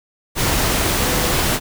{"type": "tone in noise", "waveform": "sine", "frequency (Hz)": 497.5, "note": "B4", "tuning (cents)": 13, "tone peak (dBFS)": -28, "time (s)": [0.97, 1.35], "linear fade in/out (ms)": 50, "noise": "pink", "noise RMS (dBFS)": -18, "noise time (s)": [0.35, 1.6], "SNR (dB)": -13, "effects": []}